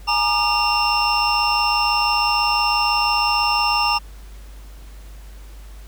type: tone cluster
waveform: triangle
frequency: 835 / 941 / 1205 / 2767 / 5340 Hz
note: G#5 / A#5 / D6 / F7 / E8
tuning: +9 / +16 / +44 / -17 / +22 cents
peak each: -21 dBFS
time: 0.07-3.99 s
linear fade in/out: 20 ms
effects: added 50 Hz sine -36 dBFS peak until 5.87 s + pink hiss -49 dBFS RMS until 5.87 s